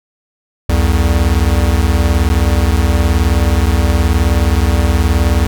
square beating tone pair, 65.41 / 84.41 Hz, C2 / E2, 0 / +42 cents, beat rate 19 Hz, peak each -13 dBFS, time 0.69-5.47 s, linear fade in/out 5 ms, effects none

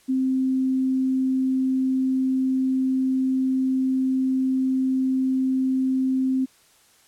sine tone, 261.6 Hz, C4, in tune, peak -19 dBFS, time 0.08-6.46 s, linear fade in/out 20 ms, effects white hiss -57 dBFS RMS until 7.07 s + low-pass 11000 Hz 12 dB/octave

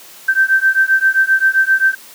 sine beating tone pair, 1554 / 1561.6 Hz, G6 / G6, -16 / -7 cents, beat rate 7.6 Hz, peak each -13 dBFS, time 0.28-1.95 s, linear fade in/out 10 ms, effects white hiss -39 dBFS RMS until 2.14 s + high-pass 200 Hz 12 dB/octave

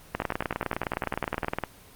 two click trains, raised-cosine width 0.5 ms, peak -13 / -11 dBFS, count 13 / 30, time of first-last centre 0.22-1.446 / 0.15-1.637 s, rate 9.79 / 19.5 Hz, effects pink hiss -51 dBFS RMS until 1.95 s + Opus 24 kbps

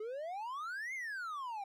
triangle exponential two-way sweep, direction up then down, 415.3 to 2178 to 771 Hz, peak -37 dBFS, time 0-1.64 s, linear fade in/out 5 ms, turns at 0.94 s, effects none

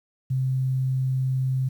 sine tone, 130.81 Hz, C3, in tune, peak -21 dBFS, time 0.3-1.69 s, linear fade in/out 10 ms, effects 9-bit

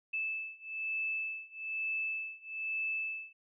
sine beating tone pair, 2625 / 2626.1 Hz, E7 / E7, -8 / -7 cents, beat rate 1.1 Hz, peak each -38 / -37 dBFS, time 0.13-3.33 s, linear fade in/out 10 ms, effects none

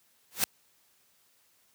white noise with exponential growth, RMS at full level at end -22 dBFS, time 0.31-0.44 s, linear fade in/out 1 ms, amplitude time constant 27 ms, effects white hiss -67 dBFS RMS until 1.74 s + high-pass 60 Hz 12 dB/octave

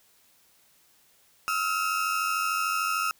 35% pulse tone pair together, 1280 / 1373.4 Hz, D#6 / F6, +49 / -29 cents, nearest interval minor second, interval 122 cents, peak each -26 / -27 dBFS, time 1.48-3.11 s, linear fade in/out 0 ms, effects white hiss -62 dBFS RMS until 3.19 s

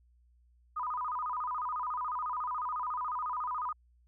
sine tone with vibrato, 1108.7 Hz, C#6, in tune, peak -32 dBFS, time 0.76-3.73 s, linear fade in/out 10 ms, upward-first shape square, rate 14 Hz, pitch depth 190 cents each way, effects added 60 Hz sine -62 dBFS peak until 4.07 s

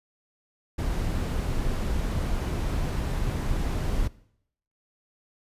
brown noise, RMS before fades -27 dBFS, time 0.78-4.08 s, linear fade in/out 10 ms, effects noise-tail reverb RT60 0.7 s tail -20 dB re dry + resampled to 32000 Hz

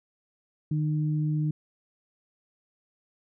sine tone pair together, 152.45 / 304.9 Hz, D#3 / D#4, -35 / -35 cents, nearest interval octave, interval 1200 cents, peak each -24 / -34 dBFS, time 0.71-1.51 s, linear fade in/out 5 ms, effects none

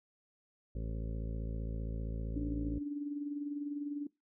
harmonic tone, 55.3 Hz, A1, 9 cents sharp, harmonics 1 / 2 / 3 / 4 / 5 / 7 / 8 / 9 / 10, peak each -37 / -43 / -47 / -49 / -51 / -54 / -55 / -56 / -57 dBFS, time 0.75-2.79 s, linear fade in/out 5 ms
sine tone with tremolo, 290 Hz, D4, 22 cents flat, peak -33 dBFS, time 2.36-4.07 s, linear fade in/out 5 ms, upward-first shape sine, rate 20 Hz, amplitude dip 50%
effects noise-tail reverb RT60 0.2 s tail -22 dB re dry

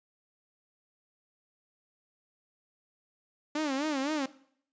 sawtooth tone with vibrato, 287.5 Hz, D4, 37 cents flat, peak -25 dBFS, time 3.55-4.26 s, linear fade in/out 5 ms, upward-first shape sine, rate 3.9 Hz, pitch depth 150 cents each way, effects noise-tail reverb RT60 0.6 s tail -18 dB re dry + resampled to 16000 Hz

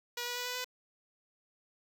5% pulse tone with pitch steps, 482.5 / 487 / 491.5 / 496.1 / 500.7 Hz, B4 / B4 / B4 / B4 / B4, -40 / -24 / -8 / +8 / +24 cents, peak -24 dBFS, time 0.17-0.645 s, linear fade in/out 5 ms, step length 95 ms, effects none

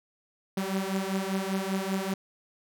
sawtooth beating tone pair, 189.8 / 194.9 Hz, F#3 / G3, +44 / -10 cents, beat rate 5.1 Hz, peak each -27 dBFS, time 0.57-2.14 s, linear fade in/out 5 ms, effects none

